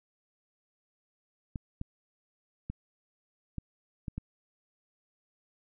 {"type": "clicks", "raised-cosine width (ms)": 5, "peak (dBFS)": -23, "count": 6, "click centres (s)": [1.558, 1.814, 2.7, 3.583, 4.082, 4.18], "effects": []}